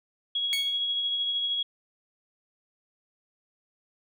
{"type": "tone with tremolo", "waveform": "sine", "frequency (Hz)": 3322, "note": "G#7", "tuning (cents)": 0, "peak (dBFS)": -24, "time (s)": [0.35, 1.63], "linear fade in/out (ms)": 5, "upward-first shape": "triangle", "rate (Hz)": 13, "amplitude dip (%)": 35}
{"type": "tone with exponential decay", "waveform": "sawtooth", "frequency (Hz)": 2221, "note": "C#7", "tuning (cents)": 3, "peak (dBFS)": -22, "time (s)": [0.53, 0.8], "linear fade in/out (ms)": 0, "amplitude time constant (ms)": 58}
{"effects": []}